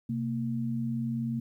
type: tone pair together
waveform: sine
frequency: 128.97 / 229.8 Hz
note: C3 / A#3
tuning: -25 / -25 cents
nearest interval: minor seventh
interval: 1000 cents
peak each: -33 / -30 dBFS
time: 0.09-1.4 s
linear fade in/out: 5 ms
effects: 11-bit